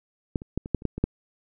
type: clicks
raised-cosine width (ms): 3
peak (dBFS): -12 / -26 / -13 / -22 / -9 / -29 / -11 / -19 / -8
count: 9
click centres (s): 0.358 / 0.419 / 0.576 / 0.659 / 0.747 / 0.821 / 0.853 / 0.98 / 1.04
effects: none